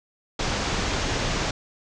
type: low-pass noise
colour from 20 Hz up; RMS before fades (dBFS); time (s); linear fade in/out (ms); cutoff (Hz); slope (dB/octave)
pink; -26; 0.39-1.51; 5; 7000; 48
effects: none